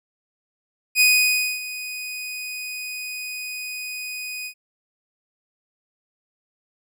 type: tone with ADSR envelope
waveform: sawtooth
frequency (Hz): 2490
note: D#7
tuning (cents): +1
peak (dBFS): -9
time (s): 0.95-4.54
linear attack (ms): 56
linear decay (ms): 590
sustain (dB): -17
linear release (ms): 78
effects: none